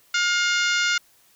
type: harmonic tone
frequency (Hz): 710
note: F5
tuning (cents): +28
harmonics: 2 / 3 / 4 / 5 / 6 / 7 / 8 / 9 / 10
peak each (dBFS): -22 / -26 / -28 / -30 / -32 / -33 / -34 / -35 / -36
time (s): 0.14-0.98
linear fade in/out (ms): 5
effects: white hiss -58 dBFS RMS until 1.35 s